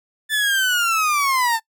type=linear sweep; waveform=30% pulse; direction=down; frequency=1760 to 880 Hz; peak=-14 dBFS; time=0.29-1.6 s; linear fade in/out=50 ms; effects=noise-tail reverb RT60 0.1 s tail -22 dB re dry